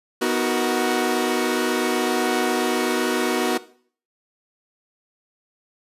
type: chord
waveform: sawtooth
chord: B major seventh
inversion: none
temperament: equal with one note detuned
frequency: 246.9 / 315.8 / 370 / 466.2 Hz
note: B3 / D#4 / F#4 / A#4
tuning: 0 / +26 / 0 / 0 cents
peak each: -21 / -23 / -18 / -24 dBFS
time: 0.21-3.58 s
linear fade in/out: 10 ms
effects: noise-tail reverb RT60 0.5 s tail -17 dB re dry + resampled to 32000 Hz